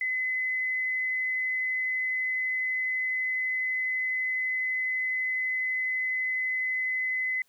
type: tone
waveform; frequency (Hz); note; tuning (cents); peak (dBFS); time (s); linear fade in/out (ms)
sine; 2028; B6; +45; -26; 0.01-7.42; 2
effects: white hiss -68 dBFS RMS until 7.48 s